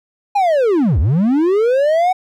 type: linear two-way sweep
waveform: triangle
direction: down then up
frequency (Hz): 834 to 61.74 to 755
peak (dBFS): -9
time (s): 0.35-2.13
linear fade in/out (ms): 10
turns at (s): 0.99
effects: none